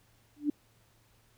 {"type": "tone with exponential growth", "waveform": "sine", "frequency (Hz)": 293.7, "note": "D4", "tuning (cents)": 0, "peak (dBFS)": -22, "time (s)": [0.36, 0.5], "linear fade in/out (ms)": 5, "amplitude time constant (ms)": 29, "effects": ["added 112 Hz sine -67 dBFS peak until 1.37 s", "pink hiss -67 dBFS RMS until 1.37 s"]}